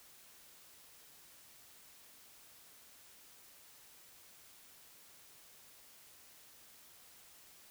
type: silence
effects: white hiss -60 dBFS RMS until 7.7 s